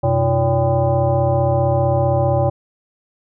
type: tone with frequency modulation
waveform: sine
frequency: 349.2 Hz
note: F4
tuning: in tune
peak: -13 dBFS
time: 0.03-2.5 s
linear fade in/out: 10 ms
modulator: 221 Hz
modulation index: 2
effects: none